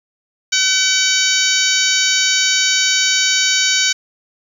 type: harmonic tone with a mistuned harmonic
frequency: 760 Hz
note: F#5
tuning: 46 cents sharp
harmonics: 2 / 3 / 4 / 5 / 6 / 7 / 8 / 9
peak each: -21 / -21 / -21 / -21 / -21 / -21 / -21 / -21 dBFS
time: 0.52-3.93 s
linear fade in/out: 10 ms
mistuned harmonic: 7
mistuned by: +72 cents
effects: 7-bit